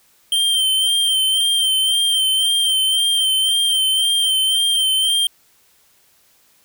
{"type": "tone with vibrato", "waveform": "square", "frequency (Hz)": 3136, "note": "G7", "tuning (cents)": 0, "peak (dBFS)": -15, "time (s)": [0.32, 5.27], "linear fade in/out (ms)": 2, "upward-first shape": "sine", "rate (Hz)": 1.9, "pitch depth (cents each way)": 32, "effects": ["white hiss -56 dBFS RMS until 6.64 s"]}